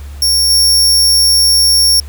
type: tone with level steps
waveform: sawtooth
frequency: 5500 Hz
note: F8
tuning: 27 cents flat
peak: -6 / -4 dBFS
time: 0.22-2 s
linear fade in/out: 2 ms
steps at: 0.5 s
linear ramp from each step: 5 ms
effects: added 71 Hz sine -25 dBFS peak until 2.08 s + pink hiss -41 dBFS RMS until 2.08 s